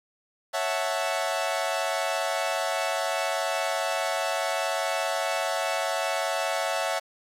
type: chord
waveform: sawtooth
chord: F# minor seventh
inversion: second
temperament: equal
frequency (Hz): 554.4 / 659.3 / 740 / 880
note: C#5 / E5 / F#5 / A5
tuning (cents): 0 / 0 / 0 / 0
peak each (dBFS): -28 / -25 / -28 / -30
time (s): 0.53-7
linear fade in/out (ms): 20
effects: low-pass 11000 Hz 12 dB/octave + 9-bit